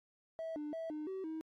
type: tone with pitch steps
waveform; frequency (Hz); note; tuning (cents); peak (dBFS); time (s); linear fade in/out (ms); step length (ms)
triangle; 650 / 298.1 / 653 / 304.2 / 381.2 / 318.2; E5 / D4 / E5 / D#4 / G4 / D#4; -24 / +26 / -17 / -39 / -48 / +39; -36; 0.39-1.41; 0; 170
effects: tanh soft clip ceiling -34 dBFS + AAC 64 kbps